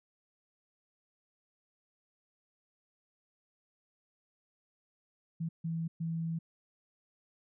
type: tone bursts at uneven times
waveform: sine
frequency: 164.4 Hz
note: E3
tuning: 4 cents flat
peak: -32 dBFS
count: 3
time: 5.4-5.49 / 5.64-5.88 / 6-6.39 s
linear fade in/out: 10 ms
effects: none